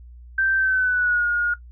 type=tone with pitch glide; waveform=sine; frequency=1562 to 1432.4 Hz; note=G6 to F6; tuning=-7 to +43 cents; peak=-17 dBFS; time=0.38-1.54 s; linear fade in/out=5 ms; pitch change=-150 cents; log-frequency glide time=0.56-1.26 s; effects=noise-tail reverb RT60 0.1 s tail -18 dB re dry + added 60 Hz sine -40 dBFS peak until 1.71 s